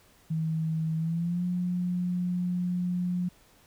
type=tone with pitch glide; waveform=sine; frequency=160 to 178.56 Hz; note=D#3 to F3; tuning=+49 to +39 cents; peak=-26 dBFS; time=0.3-3.29 s; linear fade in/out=10 ms; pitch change=+190 cents; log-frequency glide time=0.97-1.44 s; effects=pink hiss -60 dBFS RMS until 3.66 s